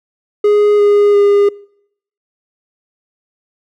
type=tone with pitch steps; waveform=triangle; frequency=415.3 / 410.5 / 405.8 Hz; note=G#4 / G#4 / G#4; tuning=0 / -20 / -40 cents; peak=-5 dBFS; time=0.44-1.49 s; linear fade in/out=5 ms; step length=350 ms; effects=noise-tail reverb RT60 0.7 s tail -24 dB re dry